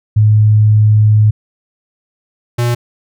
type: tone pair in turn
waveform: sine / square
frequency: 106.9 / 119.99 Hz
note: A2 / B2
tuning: -49 / -50 cents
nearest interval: major second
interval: 199 cents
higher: second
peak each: -5 / -12 dBFS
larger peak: first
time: 0.16-1.31 / 2.58-2.75 s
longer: first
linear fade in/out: 10 ms
effects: none